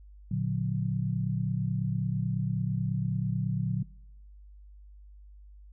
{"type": "chord", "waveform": "sine", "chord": "Bb augmented", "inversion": "none", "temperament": "just", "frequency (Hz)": [116.54, 145.68, 182.1], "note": ["Bb2", "D3", "F#3"], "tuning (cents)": [0, -14, -27], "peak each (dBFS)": -31, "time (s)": [0.31, 3.83], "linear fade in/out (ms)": 5, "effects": ["noise-tail reverb RT60 0.9 s tail -24 dB re dry", "added 50 Hz sine -48 dBFS peak until 5.72 s"]}